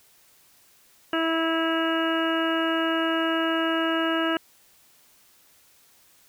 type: harmonic tone with a mistuned harmonic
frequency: 326.4 Hz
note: E4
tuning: 17 cents flat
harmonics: 1 / 2 / 3 / 4 / 5 / 6 / 7 / 8 / 9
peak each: -25 / -29 / -35 / -30 / -30 / -41 / -42 / -42 / -32 dBFS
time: 1.13-4.37 s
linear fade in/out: 2 ms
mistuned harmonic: 9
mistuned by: -31 cents
effects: white hiss -58 dBFS RMS until 6.28 s